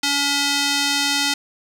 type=tone with band-pass filter; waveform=square; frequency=283.8 Hz; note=C#4; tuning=41 cents sharp; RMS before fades=-20 dBFS; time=0.03-1.34 s; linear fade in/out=5 ms; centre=4500 Hz; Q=1.1; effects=none